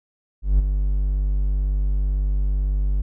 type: tone with ADSR envelope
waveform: triangle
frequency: 49 Hz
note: G1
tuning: in tune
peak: -9 dBFS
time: 0.42-3.02 s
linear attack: 170 ms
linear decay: 17 ms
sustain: -7 dB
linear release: 8 ms
effects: none